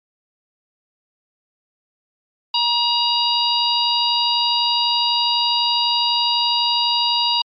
harmonic tone, 952 Hz, A#5, 36 cents sharp, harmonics 1 / 3 / 4 / 5, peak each -21 / -21 / -21 / -21 dBFS, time 2.54-7.42 s, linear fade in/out 5 ms, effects MP3 48 kbps

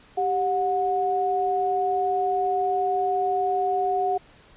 sine tone pair together, 392 / 729.4 Hz, G4 / F#5, 0 / -25 cents, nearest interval major seventh, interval 1075 cents, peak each -26 / -22 dBFS, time 0.17-4.18 s, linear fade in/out 10 ms, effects pink hiss -53 dBFS RMS until 4.56 s + resampled to 8000 Hz

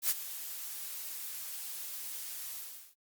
blue noise with ADSR envelope, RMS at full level -27 dBFS, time 0.02-2.95 s, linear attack 79 ms, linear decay 31 ms, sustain -14 dB, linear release 430 ms, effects Opus 48 kbps

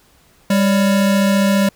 square tone pair together, 199.1 / 562.6 Hz, G3 / C#5, +27 / +26 cents, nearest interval octave + tritone, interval 1799 cents, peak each -13 / -22 dBFS, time 0.5-1.69 s, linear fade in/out 5 ms, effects pink hiss -53 dBFS RMS until 1.75 s

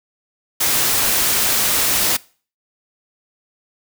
white noise, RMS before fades -17 dBFS, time 0.6-2.17 s, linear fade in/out 10 ms, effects noise-tail reverb RT60 0.4 s tail -22 dB re dry

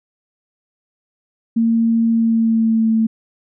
sine tone with pitch glide, 228.5 to 223 Hz, A#3 to A3, -34 to +23 cents, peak -12 dBFS, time 1.56-3.07 s, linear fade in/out 10 ms, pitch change -43 cents, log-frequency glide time 2.1-2.9 s, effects none

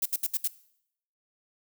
violet noise bursts, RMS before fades -27 dBFS, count 5, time 0.02-0.477 s, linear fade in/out 5 ms, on 37 ms, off 68 ms, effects noise-tail reverb RT60 0.7 s tail -19 dB re dry

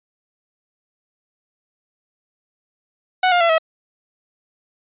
sawtooth tone with pitch steps, 740 / 706.6 / 674.7 / 644.2 Hz, F#5 / F5 / E5 / E5, 0 / +20 / +40 / -40 cents, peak -9 dBFS, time 3.23-3.582 s, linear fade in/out 5 ms, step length 88 ms, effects resampled to 8000 Hz

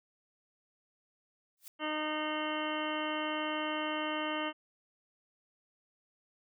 blue noise with exponential growth, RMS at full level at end -44 dBFS, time 1.57-1.68 s, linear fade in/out 1 ms, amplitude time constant 22 ms
harmonic tone, 306.8 Hz, D#4, 24 cents flat, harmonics 1 / 2 / 3 / 4 / 5 / 6 / 7 / 9 / 10, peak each -38 / -39 / -41 / -40 / -45 / -45 / -44 / -43 / -42 dBFS, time 1.79-4.53 s, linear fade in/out 50 ms
effects none

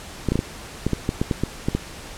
clicks, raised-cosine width 3 ms, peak -7 dBFS, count 12, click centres 0.287 / 0.32 / 0.356 / 0.391 / 0.866 / 0.933 / 1.091 / 1.215 / 1.312 / 1.436 / 1.685 / 1.75 s, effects pink hiss -38 dBFS RMS until 2.17 s + low-pass 10000 Hz 12 dB/octave

